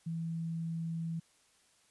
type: tone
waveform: sine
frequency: 164.81 Hz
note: E3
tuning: in tune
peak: -34 dBFS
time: 0.06-1.2 s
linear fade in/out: 10 ms
effects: white hiss -68 dBFS RMS until 1.9 s + resampled to 24000 Hz